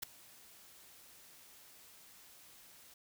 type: noise with ADSR envelope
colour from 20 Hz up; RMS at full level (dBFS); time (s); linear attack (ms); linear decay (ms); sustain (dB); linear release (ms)
white; -36; 0.02-2.94; 13; 4; -23; 4
effects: none